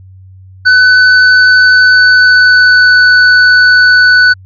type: tone with pitch glide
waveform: square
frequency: 1502 to 1490.8 Hz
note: F#6 to F#6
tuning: +26 to +13 cents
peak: -3 dBFS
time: 0.65-4.34 s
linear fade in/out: 20 ms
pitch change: -13 cents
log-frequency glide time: 1.81-3.05 s
effects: added 94 Hz sine -32 dBFS peak until 4.45 s + resampled to 11025 Hz